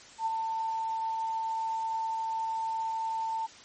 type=tone with ADSR envelope; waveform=sine; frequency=895 Hz; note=A5; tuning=29 cents sharp; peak=-25 dBFS; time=0.18-3.47 s; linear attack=81 ms; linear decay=24 ms; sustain=-4 dB; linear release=19 ms; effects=white hiss -51 dBFS RMS until 3.64 s + MP3 32 kbps